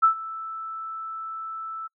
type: tone with ADSR envelope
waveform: sine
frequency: 1319 Hz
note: E6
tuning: 1 cent sharp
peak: -12 dBFS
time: 0.02-1.88 s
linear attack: 20 ms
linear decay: 100 ms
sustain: -19 dB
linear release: 18 ms
effects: noise-tail reverb RT60 0.1 s tail -26 dB re dry